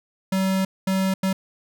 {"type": "tone bursts at uneven times", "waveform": "square", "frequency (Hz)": 190.6, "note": "G3", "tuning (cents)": -48, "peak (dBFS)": -20, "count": 3, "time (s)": [[0.32, 0.65], [0.87, 1.14], [1.23, 1.33]], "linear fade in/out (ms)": 5, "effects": []}